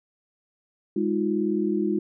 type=tone cluster; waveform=sine; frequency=205.2 / 316.8 / 355.9 Hz; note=G#3 / D#4 / F4; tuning=-21 / +31 / +33 cents; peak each=-26 dBFS; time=0.96-1.99 s; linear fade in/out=5 ms; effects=none